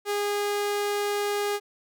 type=tone; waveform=sawtooth; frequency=410 Hz; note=G#4; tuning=22 cents flat; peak=-21 dBFS; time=0.05-1.6 s; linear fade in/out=50 ms; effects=none